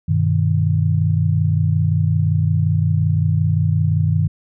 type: chord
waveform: sine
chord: G augmented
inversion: none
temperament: equal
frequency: 98 / 123.47 / 155.56 Hz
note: G2 / B2 / D#3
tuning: 0 / 0 / 0 cents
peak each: -17 / -22 / -17 dBFS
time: 0.08-4.28 s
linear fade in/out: 10 ms
effects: none